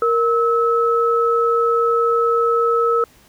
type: tone pair together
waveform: sine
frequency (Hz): 466.2 / 1297.5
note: A#4 / E6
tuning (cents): 0 / -28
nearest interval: octave + tritone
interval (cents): 1772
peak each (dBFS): -16 / -17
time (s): 0.02-3.04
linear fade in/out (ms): 2
effects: pink hiss -51 dBFS RMS until 3.28 s